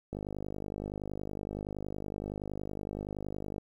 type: click train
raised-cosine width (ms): 2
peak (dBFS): -24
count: 176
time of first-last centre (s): 0.13-3.582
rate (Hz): 50.7
effects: 10-bit